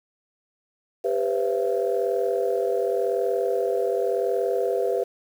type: tone cluster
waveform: sine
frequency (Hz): 396.9 / 493.1 / 534 / 672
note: G4 / B4 / C5 / E5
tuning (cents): +22 / -3 / +35 / +33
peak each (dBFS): -25 / -24 / -30 / -28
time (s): 1.04-5.04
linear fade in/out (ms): 10
effects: tanh soft clip ceiling -12 dBFS + 8-bit